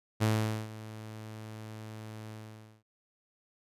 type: tone with ADSR envelope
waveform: sawtooth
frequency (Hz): 109.1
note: A2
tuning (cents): -14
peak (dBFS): -20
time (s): 0.2-2.83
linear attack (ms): 26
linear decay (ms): 450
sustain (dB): -18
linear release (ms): 520
effects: resampled to 32000 Hz

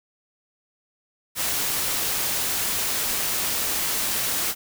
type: noise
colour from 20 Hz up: white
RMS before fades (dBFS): -25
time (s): 1.35-4.55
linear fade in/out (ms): 50
effects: none

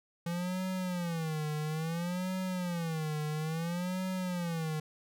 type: tone with vibrato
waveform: square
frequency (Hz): 168.3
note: E3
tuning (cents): +36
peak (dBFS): -33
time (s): 0.26-4.8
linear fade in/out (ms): 5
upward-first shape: sine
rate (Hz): 0.59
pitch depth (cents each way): 180
effects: none

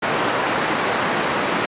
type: band-pass noise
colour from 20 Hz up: white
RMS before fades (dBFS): -21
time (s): 0.02-1.66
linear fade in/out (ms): 10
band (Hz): 170 to 1500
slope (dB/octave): 12
effects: resampled to 8000 Hz

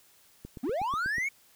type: click train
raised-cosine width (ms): 3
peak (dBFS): -28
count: 7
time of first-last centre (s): 0.45-1.183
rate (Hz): 8.19
type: linear sweep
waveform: triangle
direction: up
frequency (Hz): 215 to 2261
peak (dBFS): -26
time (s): 0.63-1.29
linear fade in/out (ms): 10
effects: white hiss -61 dBFS RMS until 1.55 s

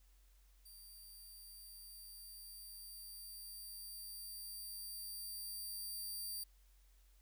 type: tone with level ramp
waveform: 5% pulse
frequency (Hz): 4699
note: D8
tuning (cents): 0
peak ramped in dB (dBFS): -49 to -35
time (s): 0.65-6.44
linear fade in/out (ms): 10
effects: added 46 Hz sine -64 dBFS peak until 7.21 s + white hiss -75 dBFS RMS until 7.21 s

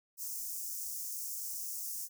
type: high-pass noise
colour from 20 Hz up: white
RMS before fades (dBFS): -40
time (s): 0.17-2.09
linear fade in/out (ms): 50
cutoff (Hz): 5500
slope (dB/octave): 48
effects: none

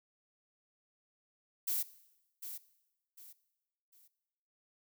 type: noise with echo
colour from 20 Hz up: violet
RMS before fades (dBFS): -34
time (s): 1.67-1.83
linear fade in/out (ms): 10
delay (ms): 750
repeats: 3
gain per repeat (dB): -10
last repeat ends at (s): 4.08
effects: noise-tail reverb RT60 1.0 s tail -18 dB re dry

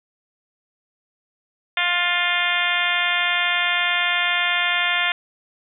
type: harmonic tone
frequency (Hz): 351.8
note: F4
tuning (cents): +13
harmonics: 2 / 3 / 4 / 5 / 6 / 7 / 8 / 9 / 10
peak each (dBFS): -29 / -30 / -27 / -25 / -24 / -26 / -29 / -28 / -28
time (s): 1.77-5.12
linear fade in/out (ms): 2
effects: none

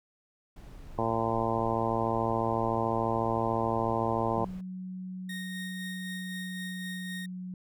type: noise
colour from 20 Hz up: brown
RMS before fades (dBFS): -46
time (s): 0.56-4.61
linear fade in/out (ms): 5
type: harmonic tone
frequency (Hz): 113.8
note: A#2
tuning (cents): -41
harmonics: 1 / 2 / 3 / 4 / 5 / 6 / 7 / 8 / 9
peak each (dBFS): -35 / -35 / -35 / -35 / -35 / -35 / -35 / -35 / -35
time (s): 0.98-4.45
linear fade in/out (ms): 5
type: tone with pitch glide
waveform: sine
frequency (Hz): 185 to 182.88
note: F#3 to F#3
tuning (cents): 0 to -20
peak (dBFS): -36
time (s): 4.37-7.54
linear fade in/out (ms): 2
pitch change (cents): -20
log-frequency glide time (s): 5.84-7.08
type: tone with tremolo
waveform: 30% pulse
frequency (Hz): 1858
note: A#6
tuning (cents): -6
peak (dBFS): -35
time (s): 5.29-7.26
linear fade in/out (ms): 5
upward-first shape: sine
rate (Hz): 3.9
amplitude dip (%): 30
effects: none

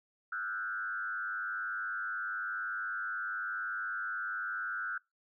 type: tone with frequency modulation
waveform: sine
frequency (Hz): 1453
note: F#6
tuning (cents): -32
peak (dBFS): -34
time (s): 0.32-4.98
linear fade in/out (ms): 5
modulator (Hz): 101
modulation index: 1.2
effects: noise-tail reverb RT60 0.2 s tail -24 dB re dry

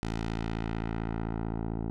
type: tone with low-pass filter sweep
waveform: 10% pulse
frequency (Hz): 55.7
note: A1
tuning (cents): +22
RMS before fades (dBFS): -33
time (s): 0.03-1.9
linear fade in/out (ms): 0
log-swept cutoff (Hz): 6800 to 620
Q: 0.79
effects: none

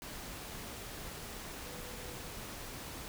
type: tone in noise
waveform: sine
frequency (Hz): 491.6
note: B4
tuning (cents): -8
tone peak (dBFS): -52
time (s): 1.66-2.15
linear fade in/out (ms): 0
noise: pink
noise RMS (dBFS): -45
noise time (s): 0.02-3.08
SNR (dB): -10
effects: none

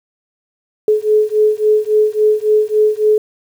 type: beating tone pair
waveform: sine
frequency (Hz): 425.4 / 429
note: G#4 / A4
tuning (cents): +42 / -44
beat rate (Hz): 3.6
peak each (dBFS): -13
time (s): 0.88-3.18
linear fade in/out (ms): 2
effects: 7-bit

